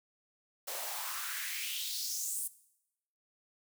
white noise with high-pass filter sweep, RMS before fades -38 dBFS, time 0.67-2.48 s, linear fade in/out 10 ms, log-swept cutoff 510 to 10000 Hz, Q 3.4, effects noise-tail reverb RT60 0.8 s tail -18 dB re dry

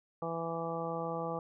harmonic tone, 166 Hz, E3, 12 cents sharp, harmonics 1 / 2 / 3 / 4 / 5 / 6 / 7, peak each -41 / -44 / -38 / -42 / -41 / -49 / -42 dBFS, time 0.22-1.39 s, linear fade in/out 2 ms, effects none

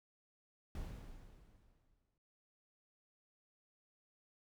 brown noise with exponential decay, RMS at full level -43 dBFS, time 0.75-2.18 s, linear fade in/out 2 ms, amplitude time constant 310 ms, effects none

